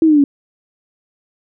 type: linear sweep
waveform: sine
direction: down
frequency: 329.6 to 275.4 Hz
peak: -7 dBFS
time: 0.02-0.24 s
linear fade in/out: 2 ms
effects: none